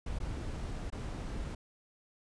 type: noise with dropouts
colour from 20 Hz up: brown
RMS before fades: -38 dBFS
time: 0.06-1.55 s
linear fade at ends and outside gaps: 5 ms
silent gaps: 0.188-0.201 / 0.902-0.923 s
effects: resampled to 22050 Hz